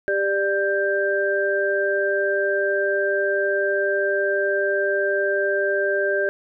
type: tone cluster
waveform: sine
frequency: 396.4 / 592 / 1577 Hz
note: G4 / D5 / G6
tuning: +19 / +14 / +10 cents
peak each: -23 dBFS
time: 0.08-6.29 s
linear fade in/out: 0 ms
effects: none